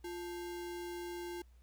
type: tone with sample-and-hold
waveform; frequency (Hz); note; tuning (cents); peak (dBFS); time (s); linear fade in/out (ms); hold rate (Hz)
sine; 349.2; F4; 0; -40; 0.04-1.42; 5; 1225
effects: added 60 Hz sine -58 dBFS peak until 1.62 s + pink hiss -75 dBFS RMS until 1.62 s